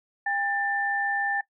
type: tone pair together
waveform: sine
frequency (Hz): 804 / 1777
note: G5 / A6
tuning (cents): +44 / +17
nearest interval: octave + major second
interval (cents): 1373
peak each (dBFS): -28 / -26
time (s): 0.26-1.41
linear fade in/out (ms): 5
effects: noise-tail reverb RT60 0.1 s tail -21 dB re dry